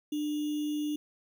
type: tone with sample-and-hold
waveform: sine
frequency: 298.6 Hz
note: D4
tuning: 29 cents sharp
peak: -29 dBFS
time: 0.12-0.96 s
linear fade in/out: 5 ms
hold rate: 3150 Hz
effects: none